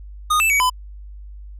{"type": "tone with pitch steps", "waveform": "square", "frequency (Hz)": [1234, 2643, 2263, 1007], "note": ["D#6", "E7", "C#7", "B5"], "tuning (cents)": [-15, 4, 35, 33], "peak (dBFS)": -15, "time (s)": [0.3, 0.7], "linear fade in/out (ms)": 10, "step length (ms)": 100, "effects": ["added 50 Hz sine -34 dBFS peak until 1.59 s", "resampled to 32000 Hz"]}